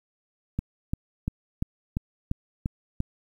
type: click train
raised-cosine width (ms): 5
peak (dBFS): -14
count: 8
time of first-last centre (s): 0.59-3.004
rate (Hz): 2.9
effects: 9-bit